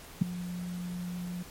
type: tone with ADSR envelope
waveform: sine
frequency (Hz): 177.9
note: F3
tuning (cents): +32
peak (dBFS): -16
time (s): 0.21-1.43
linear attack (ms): 10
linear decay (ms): 7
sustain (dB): -18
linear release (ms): 5
effects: pink hiss -49 dBFS RMS until 1.5 s + MP3 64 kbps